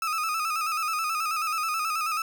35% pulse tone with vibrato, 1276 Hz, D#6, 43 cents sharp, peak -24 dBFS, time 0.02-2.22 s, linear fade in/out 2 ms, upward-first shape square, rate 9.3 Hz, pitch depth 54 cents each way, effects none

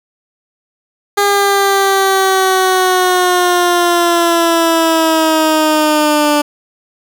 15% pulse linear sweep, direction down, 406 to 293.7 Hz, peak -3 dBFS, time 1.17-6.42 s, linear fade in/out 10 ms, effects 7-bit

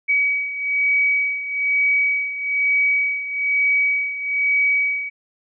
sine beating tone pair, 2269 / 2270.1 Hz, C#7 / C#7, +40 / +41 cents, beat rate 1.1 Hz, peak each -18 / -23 dBFS, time 0.08-5.1 s, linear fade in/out 20 ms, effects none

